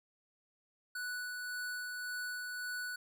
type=tone with tremolo; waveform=square; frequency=1480 Hz; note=F#6; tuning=in tune; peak=-38 dBFS; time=0.95-2.96 s; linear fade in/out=5 ms; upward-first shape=sine; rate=1.8 Hz; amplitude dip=25%; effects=none